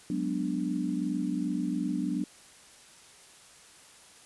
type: chord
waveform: sine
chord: G# half-diminished seventh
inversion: third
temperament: equal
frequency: 185 / 207.7 / 246.9 / 293.7 Hz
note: F#3 / G#3 / B3 / D4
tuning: 0 / 0 / 0 / 0 cents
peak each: -33 / -37 / -33 / -32 dBFS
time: 0.1-2.24 s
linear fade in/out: 2 ms
effects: white hiss -54 dBFS RMS until 4.25 s + resampled to 24000 Hz